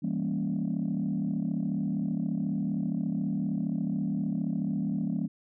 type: chord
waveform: sine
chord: E diminished seventh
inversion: none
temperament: equal with one note detuned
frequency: 164.81 / 198.28 / 233.1 / 277.2 Hz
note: E3 / G3 / Bb3 / Db4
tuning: 0 / +20 / 0 / 0 cents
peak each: -32 / -30 / -32 / -34 dBFS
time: 0.02-5.28 s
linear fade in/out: 20 ms
effects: tanh soft clip ceiling -21 dBFS